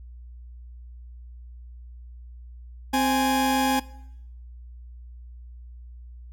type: tone pair together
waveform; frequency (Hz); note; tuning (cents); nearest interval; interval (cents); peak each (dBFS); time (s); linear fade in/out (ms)
40% pulse; 261.2 / 830.6; C4 / G#5; -3 / 0; octave + minor sixth; 2003; -22; 2.93-3.8; 10
effects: noise-tail reverb RT60 0.8 s tail -20 dB re dry + added 60 Hz sine -40 dBFS peak until 6.32 s